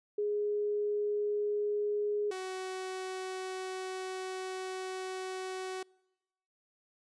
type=tone pair in turn; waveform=sine / sawtooth; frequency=415.3 / 374.5 Hz; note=G#4 / F#4; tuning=0 / +21 cents; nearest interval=major second; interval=179 cents; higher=first; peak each=-29 / -33 dBFS; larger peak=first; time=0.18-2.31 / 2.31-5.83 s; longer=second; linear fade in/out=5 ms; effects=noise-tail reverb RT60 1.0 s tail -26 dB re dry + resampled to 22050 Hz